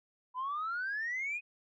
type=exponential sweep; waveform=sine; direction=up; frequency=987.8 to 2522 Hz; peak=-32 dBFS; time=0.34-1.41 s; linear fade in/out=50 ms; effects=tanh soft clip ceiling -30 dBFS